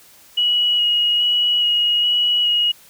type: tone with vibrato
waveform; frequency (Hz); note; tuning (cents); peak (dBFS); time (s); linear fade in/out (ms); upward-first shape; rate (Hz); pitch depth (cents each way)
sine; 2906; F#7; -32; -14; 0.37-2.72; 10; square; 1.2; 10
effects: white hiss -48 dBFS RMS until 2.89 s